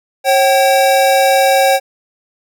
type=tone pair together; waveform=square; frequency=543.1 / 768 Hz; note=C#5 / G5; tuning=-36 / -36 cents; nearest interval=tritone; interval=600 cents; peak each=-12 dBFS; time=0.24-1.8 s; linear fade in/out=50 ms; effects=none